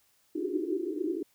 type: band-pass noise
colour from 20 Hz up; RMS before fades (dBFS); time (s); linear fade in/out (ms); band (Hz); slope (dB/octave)
pink; -32; 0.35-1.23; 5; 300 to 400; 96
effects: white hiss -68 dBFS RMS until 1.34 s